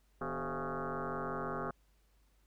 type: tone with frequency modulation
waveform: sine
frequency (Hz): 427.8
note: A4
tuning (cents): -49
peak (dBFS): -35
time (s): 0.21-1.71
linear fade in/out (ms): 5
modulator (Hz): 135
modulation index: 7.3
effects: added 50 Hz sine -67 dBFS peak until 2.46 s + pink hiss -75 dBFS RMS until 2.46 s